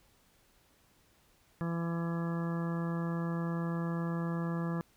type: harmonic tone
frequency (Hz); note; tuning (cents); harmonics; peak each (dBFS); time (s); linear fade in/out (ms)
168.2; E3; +35; 1 / 2 / 3 / 4 / 5 / 6 / 7 / 8 / 10; -32 / -41 / -44 / -49 / -51 / -48 / -46 / -52 / -49; 1.61-4.81; 0
effects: pink hiss -67 dBFS RMS until 4.96 s